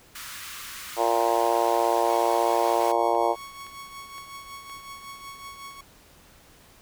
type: high-pass noise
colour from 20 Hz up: pink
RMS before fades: -39 dBFS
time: 0.15-2.92 s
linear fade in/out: 5 ms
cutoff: 1100 Hz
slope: 48 dB/octave
type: harmonic tone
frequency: 116.54 Hz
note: A#2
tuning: in tune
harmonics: 3 / 4 / 5 / 6 / 7 / 8 / 9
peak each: -29 / -28 / -27 / -26 / -28 / -27 / -33 dBFS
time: 0.96-3.36 s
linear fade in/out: 50 ms
type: tone with tremolo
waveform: sawtooth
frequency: 1108.7 Hz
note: C#6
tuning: in tune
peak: -33 dBFS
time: 2.09-5.81 s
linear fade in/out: 5 ms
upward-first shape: triangle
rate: 5.4 Hz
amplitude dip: 60%
type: click train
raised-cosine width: 0.3 ms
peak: -31 dBFS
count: 6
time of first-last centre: 2.12-4.697 s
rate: 1.94 Hz
effects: pink hiss -54 dBFS RMS until 6.81 s